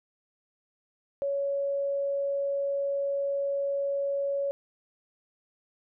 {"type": "tone", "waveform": "sine", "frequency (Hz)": 559, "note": "C#5", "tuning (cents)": 14, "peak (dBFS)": -26, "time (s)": [1.22, 4.51], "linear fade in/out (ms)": 0, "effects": []}